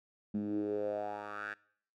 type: tone with band-pass filter sweep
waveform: 10% pulse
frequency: 103.6 Hz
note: G#2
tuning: 4 cents flat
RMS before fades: -37 dBFS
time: 0.34-1.54 s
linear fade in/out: 5 ms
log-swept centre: 210 to 1700 Hz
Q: 5.3
effects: noise-tail reverb RT60 0.6 s tail -22 dB re dry